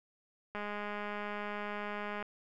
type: click train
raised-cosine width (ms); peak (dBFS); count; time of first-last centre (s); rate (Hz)
0.5; -25; 348; 0.55-2.226; 207
effects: none